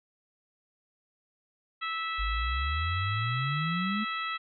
harmonic tone, 655 Hz, E5, 11 cents flat, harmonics 2 / 3 / 4 / 5 / 6, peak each -33 / -37 / -39 / -41 / -43 dBFS, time 1.81-4.38 s, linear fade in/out 20 ms
sine exponential sweep, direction up, 49 to 220 Hz, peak -29 dBFS, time 2.18-4.05 s, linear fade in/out 20 ms
effects none

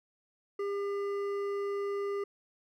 sine tone with hard clipping, 401.6 Hz, G4, 42 cents sharp, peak -33 dBFS, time 0.59-2.24 s, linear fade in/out 5 ms, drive 9 dB, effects none

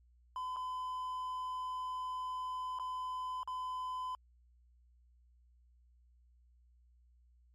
triangle tone with dropouts, 1014 Hz, B5, 45 cents sharp, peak -35 dBFS, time 0.36-4.15 s, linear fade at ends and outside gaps 1 ms, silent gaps 0.562-0.567 / 2.788-2.797 / 3.432-3.475 s, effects added 60 Hz sine -63 dBFS peak until 7.54 s + MP3 64 kbps

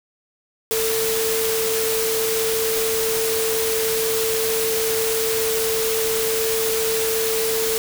sine tone in noise, 446.7 Hz, A4, 26 cents sharp, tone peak -21 dBFS, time 0.71-7.78 s, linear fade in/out 0 ms, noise white, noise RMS -24 dBFS, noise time 0.71-7.78 s, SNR 0 dB, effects none

